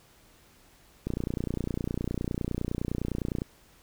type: click train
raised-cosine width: 3 ms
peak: -17 dBFS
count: 71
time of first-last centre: 1.07-3.419 s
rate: 29.8 Hz
effects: pink hiss -59 dBFS RMS until 3.82 s